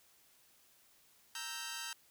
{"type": "chord", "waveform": "10% pulse", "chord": "E diminished", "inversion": "second", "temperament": "equal", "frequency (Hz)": [932.3, 1318.5, 1568], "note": ["Bb5", "E6", "G6"], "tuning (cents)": [0, 0, 0], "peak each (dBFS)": [-38, -39, -35], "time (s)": [1.35, 1.93], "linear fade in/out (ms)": 2, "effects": ["white hiss -67 dBFS RMS until 2.1 s"]}